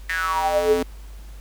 square tone with high-pass filter sweep, 87.2 Hz, F2, 2 cents flat, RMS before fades -21 dBFS, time 0.09-0.83 s, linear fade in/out 5 ms, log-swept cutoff 1900 to 320 Hz, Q 9.7, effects added 50 Hz sine -36 dBFS peak until 1.4 s + pink hiss -51 dBFS RMS until 1.4 s

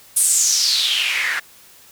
white noise with band-pass filter sweep, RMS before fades -18 dBFS, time 0.16-1.4 s, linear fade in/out 10 ms, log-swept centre 10000 to 1600 Hz, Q 5.4, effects white hiss -47 dBFS RMS until 1.91 s

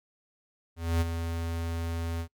square tone with ADSR envelope, 83.4 Hz, E2, 21 cents sharp, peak -23 dBFS, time 0.76-2.28 s, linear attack 250 ms, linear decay 26 ms, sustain -8 dB, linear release 79 ms, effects noise-tail reverb RT60 0.1 s tail -25 dB re dry

